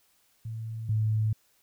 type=tone pair in turn; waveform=sine; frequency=112 / 108.75 Hz; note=A2 / A2; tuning=+31 / -20 cents; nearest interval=minor second; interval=51 cents; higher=first; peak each=-33 / -23 dBFS; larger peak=second; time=0.45-0.89 / 0.89-1.33 s; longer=neither; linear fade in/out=5 ms; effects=white hiss -67 dBFS RMS until 1.62 s